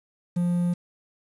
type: tone with quantisation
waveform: triangle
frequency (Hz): 175.2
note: F3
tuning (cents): +6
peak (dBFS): -19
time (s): 0.36-0.74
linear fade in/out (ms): 10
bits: 8
effects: resampled to 22050 Hz